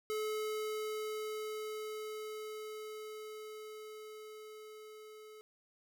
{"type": "tone with level ramp", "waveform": "square", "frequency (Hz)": 430, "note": "A4", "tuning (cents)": -40, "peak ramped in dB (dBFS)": [-35, -52], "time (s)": [0.1, 5.41], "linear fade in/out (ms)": 0, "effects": []}